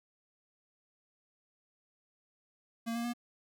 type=tone with pitch steps; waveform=square; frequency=229.9 / 234.6 / 239.5 Hz; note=A#3 / A#3 / A#3; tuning=-24 / +11 / +47 cents; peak=-34 dBFS; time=2.86-3.136 s; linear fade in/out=20 ms; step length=92 ms; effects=none